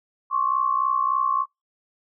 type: tone pair together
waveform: sine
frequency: 1067 / 1130.4 Hz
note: C6 / C#6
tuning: +34 / +34 cents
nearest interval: minor second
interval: 100 cents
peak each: -22 dBFS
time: 0.3-1.46 s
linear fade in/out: 50 ms
effects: noise-tail reverb RT60 0.2 s tail -23 dB re dry